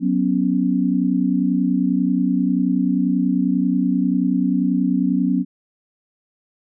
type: chord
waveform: sine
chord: F# suspended fourth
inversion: none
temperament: equal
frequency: 185 / 246.9 / 277.2 Hz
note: F#3 / B3 / C#4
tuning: 0 / 0 / 0 cents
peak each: -20 dBFS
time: 0-5.45 s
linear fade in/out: 50 ms
effects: none